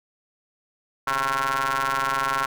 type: ring-modulated tone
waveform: sawtooth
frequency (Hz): 134.4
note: C3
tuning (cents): +47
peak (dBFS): -15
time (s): 1.07-2.46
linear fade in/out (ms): 5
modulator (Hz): 1220
effects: none

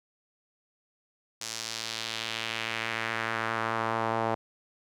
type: tone with band-pass filter sweep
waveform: sawtooth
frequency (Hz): 113.1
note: A2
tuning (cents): +48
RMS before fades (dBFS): -32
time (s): 1.41-4.35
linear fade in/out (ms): 5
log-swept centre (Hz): 6200 to 780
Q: 1.6
effects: none

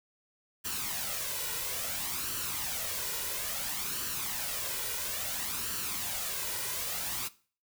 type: noise with flanger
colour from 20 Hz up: white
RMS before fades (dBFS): -35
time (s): 0.64-7.29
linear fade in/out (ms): 20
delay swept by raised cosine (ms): 0.68 to 2.08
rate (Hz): 0.59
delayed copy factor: +0.55
effects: noise-tail reverb RT60 0.4 s tail -18 dB re dry

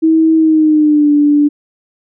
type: tone with pitch glide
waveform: sine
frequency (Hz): 321 to 292.7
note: E4 to D4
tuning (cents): -46 to -6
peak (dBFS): -6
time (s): 0.02-1.49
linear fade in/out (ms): 20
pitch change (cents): -160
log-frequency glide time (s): 0.36-1.11
effects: none

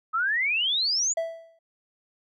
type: exponential sweep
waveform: sine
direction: up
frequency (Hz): 1258 to 7130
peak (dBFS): -22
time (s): 0.13-1.14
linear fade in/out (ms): 20
type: tone with exponential decay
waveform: triangle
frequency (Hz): 659.3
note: E5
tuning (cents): 0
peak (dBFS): -20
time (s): 1.17-1.59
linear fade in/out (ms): 5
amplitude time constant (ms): 91
effects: none

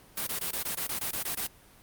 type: noise bursts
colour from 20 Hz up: white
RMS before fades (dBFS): -32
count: 11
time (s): 0.17-1.47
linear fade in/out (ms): 5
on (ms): 100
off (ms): 20
effects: pink hiss -56 dBFS RMS until 1.82 s + Opus 32 kbps

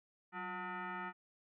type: tone with frequency modulation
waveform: sine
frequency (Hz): 188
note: F#3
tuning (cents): +28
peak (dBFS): -40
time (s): 0.32-1.13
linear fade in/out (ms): 50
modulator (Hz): 543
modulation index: 3.2
effects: none

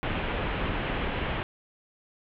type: low-pass noise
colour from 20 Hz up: pink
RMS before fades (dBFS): -30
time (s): 0.03-1.43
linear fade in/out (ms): 0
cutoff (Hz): 3200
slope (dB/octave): 48
effects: none

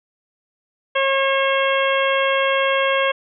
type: harmonic tone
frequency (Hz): 542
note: C#5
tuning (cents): -39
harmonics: 1 / 2 / 3 / 4 / 5 / 6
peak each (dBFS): -19 / -22 / -24 / -25 / -26 / -27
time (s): 0.95-3.12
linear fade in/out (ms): 10
effects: none

